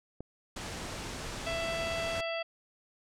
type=click; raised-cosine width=2 ms; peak=-27 dBFS; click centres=0.206 s
type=low-pass noise; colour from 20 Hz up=pink; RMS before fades=-40 dBFS; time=0.56-2.21 s; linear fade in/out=5 ms; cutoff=8700 Hz; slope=24 dB/octave
type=harmonic tone; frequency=664 Hz; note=E5; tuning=12 cents sharp; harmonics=1 / 2 / 3 / 4 / 5 / 7; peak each=-34 / -43 / -42 / -40 / -43 / -47 dBFS; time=1.46-2.43 s; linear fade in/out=10 ms
effects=none